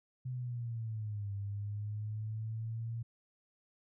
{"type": "linear two-way sweep", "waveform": "sine", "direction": "down then up", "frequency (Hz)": [128.3, 99.5, 116.1], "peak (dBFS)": -36, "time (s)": [0.25, 3.03], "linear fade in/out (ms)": 10, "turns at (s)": 1.33, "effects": []}